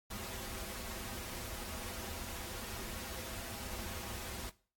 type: noise with comb filter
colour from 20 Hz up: pink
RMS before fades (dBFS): -43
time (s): 0.1-4.5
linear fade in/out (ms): 10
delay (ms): 6.8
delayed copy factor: -0.9
effects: noise-tail reverb RT60 0.4 s tail -19 dB re dry + AAC 64 kbps